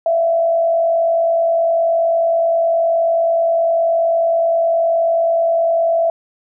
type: tone with frequency modulation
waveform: sine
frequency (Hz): 667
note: E5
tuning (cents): +20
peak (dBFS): -12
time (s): 0.06-6.1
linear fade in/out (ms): 2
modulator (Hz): 49.5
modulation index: 0.41
effects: none